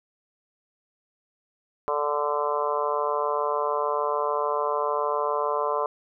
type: harmonic tone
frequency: 146.83 Hz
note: D3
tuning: in tune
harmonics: 3 / 4 / 5 / 6 / 7 / 8 / 9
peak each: -29 / -29 / -34 / -36 / -27 / -33 / -37 dBFS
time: 1.88-5.86 s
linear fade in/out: 0 ms
effects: none